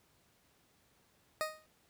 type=tone with exponential decay; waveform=20% pulse; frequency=622.3 Hz; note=D#5; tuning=in tune; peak=-25 dBFS; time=1.41-1.66 s; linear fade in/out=0 ms; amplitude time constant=54 ms; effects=pink hiss -70 dBFS RMS until 1.89 s + high-pass 60 Hz 12 dB/octave